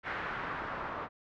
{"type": "noise with low-pass filter sweep", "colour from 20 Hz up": "white", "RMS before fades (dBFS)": -38, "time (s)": [0.03, 1.09], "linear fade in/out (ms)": 50, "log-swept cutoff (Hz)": [1700, 1100], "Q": 1.9, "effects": ["low-pass 4000 Hz 12 dB/octave"]}